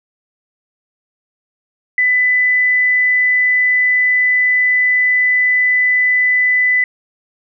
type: tone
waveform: sine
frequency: 1998 Hz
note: B6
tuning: 20 cents sharp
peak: -10 dBFS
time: 1.98-6.84 s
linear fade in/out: 2 ms
effects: none